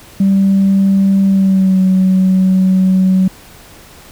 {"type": "tone with pitch glide", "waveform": "sine", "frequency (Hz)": [194.9, 187.5], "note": ["G3", "F#3"], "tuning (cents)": [-10, 23], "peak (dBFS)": -6, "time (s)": [0.2, 3.28], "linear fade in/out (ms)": 5, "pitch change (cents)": -67, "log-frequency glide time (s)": [1.26, 1.81], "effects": ["tanh soft clip ceiling -4 dBFS", "pink hiss -39 dBFS RMS until 4.11 s"]}